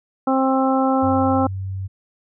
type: harmonic tone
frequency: 264.7 Hz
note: C4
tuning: 20 cents sharp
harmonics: 1 / 2 / 3 / 4 / 5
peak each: -18 / -22 / -21 / -27 / -26 dBFS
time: 0.27-1.47 s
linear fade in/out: 5 ms
type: tone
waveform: sine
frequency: 95.7 Hz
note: G2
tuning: 41 cents flat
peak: -24 dBFS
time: 1.02-1.88 s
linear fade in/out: 20 ms
effects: none